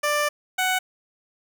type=tone pair in turn; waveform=15% pulse; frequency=591 / 744.6 Hz; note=D5 / F#5; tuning=+11 / +11 cents; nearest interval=major third; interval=400 cents; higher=second; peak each=-14 dBFS; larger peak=neither; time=0.03-0.29 / 0.58-0.79 s; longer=first; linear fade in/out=10 ms; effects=none

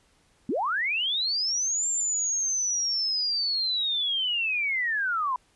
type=linear two-way sweep; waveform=sine; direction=up then down; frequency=199 to 7400 to 975 Hz; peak=-24 dBFS; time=0.49-5.36 s; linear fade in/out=2 ms; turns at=1.88 s; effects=pink hiss -64 dBFS RMS until 5.55 s + resampled to 24000 Hz

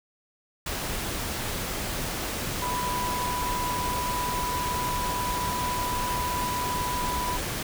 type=tone in noise; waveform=sine; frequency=987.8 Hz; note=B5; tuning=in tune; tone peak=-28 dBFS; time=2.62-7.37 s; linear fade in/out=5 ms; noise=pink; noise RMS=-31 dBFS; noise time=0.66-7.63 s; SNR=0 dB; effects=none

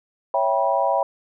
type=chord; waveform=sine; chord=C# half-diminished seventh; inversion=none; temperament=equal with one note detuned; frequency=554.4 / 659.3 / 784 / 970.8 Hz; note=C#5 / E5 / G5 / B5; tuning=0 / 0 / 0 / -30 cents; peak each=-23 dBFS; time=0.34-1.03 s; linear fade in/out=2 ms; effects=none

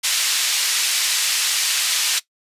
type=band-pass noise; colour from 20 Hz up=pink; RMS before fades=-20 dBFS; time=0.03-2.2 s; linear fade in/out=20 ms; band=2900 to 9400 Hz; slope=12 dB/octave; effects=noise-tail reverb RT60 0.1 s tail -18 dB re dry + resampled to 32000 Hz

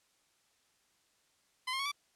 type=tone with pitch steps; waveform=15% pulse; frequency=1022 / 1064.8 / 1109.4 / 1155.8 Hz; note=C6 / C6 / C#6 / D6; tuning=-41 / +30 / +1 / -28 cents; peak=-27 dBFS; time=1.67-1.918 s; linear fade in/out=10 ms; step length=62 ms; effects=white hiss -72 dBFS RMS until 2.15 s + low-pass 9000 Hz 12 dB/octave

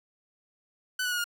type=tone with pitch steps; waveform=sawtooth; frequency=1500 / 1473.4 / 1447.2 / 1421.5 Hz; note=F#6 / F#6 / F#6 / F6; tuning=+23 / -8 / -39 / +30 cents; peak=-24 dBFS; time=0.99-1.242 s; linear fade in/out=5 ms; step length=63 ms; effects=none

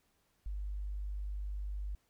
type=tone; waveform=sine; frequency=50 Hz; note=G1; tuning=35 cents sharp; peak=-36 dBFS; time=0.46-1.95 s; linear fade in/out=0 ms; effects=pink hiss -75 dBFS RMS until 2.09 s

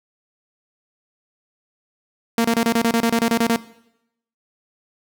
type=tone bursts; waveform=sawtooth; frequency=230.6 Hz; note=A#3; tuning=19 cents flat; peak=-11 dBFS; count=13; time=2.38-3.561 s; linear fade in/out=2 ms; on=65 ms; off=28 ms; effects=noise-tail reverb RT60 0.8 s tail -18 dB re dry

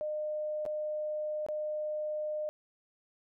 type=tone with dropouts; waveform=sine; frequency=608 Hz; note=D#5; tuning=40 cents flat; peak=-32 dBFS; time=0.01-2.49 s; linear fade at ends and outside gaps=0 ms; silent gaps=0.653-0.662 / 1.464-1.486 s; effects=none

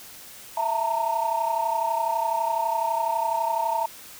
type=tone cluster; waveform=sine; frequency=663 / 899 / 931 Hz; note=E5 / A5 / A#5; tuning=+10 / +37 / -2 cents; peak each=-28 / -25 / -25 dBFS; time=0.57-3.86 s; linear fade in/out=5 ms; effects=tanh soft clip ceiling -15 dBFS + white hiss -44 dBFS RMS until 4.19 s

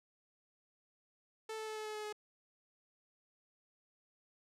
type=tone with pitch steps; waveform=sawtooth; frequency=440 / 437 / 433.9 / 430.9 / 428 / 425 / 422.1 Hz; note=A4 / A4 / A4 / A4 / A4 / G#4 / G#4; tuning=0 / -12 / -24 / -36 / -48 / +40 / +28 cents; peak=-37 dBFS; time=1.49-2.127 s; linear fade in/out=5 ms; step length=91 ms; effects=low-pass 10000 Hz 12 dB/octave

